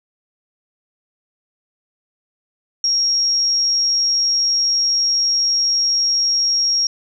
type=tone; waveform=sine; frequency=5588 Hz; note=F8; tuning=in tune; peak=-14 dBFS; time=2.84-6.87 s; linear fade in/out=2 ms; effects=none